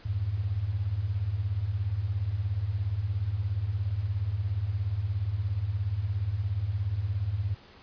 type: beating tone pair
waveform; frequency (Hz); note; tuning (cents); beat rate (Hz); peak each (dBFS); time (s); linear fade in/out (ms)
sine; 86.8 / 103.8; F2 / G#2; -10 / 0; 17; -32 / -28; 0.05-7.55; 10
effects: pink hiss -53 dBFS RMS until 7.82 s + resampled to 11025 Hz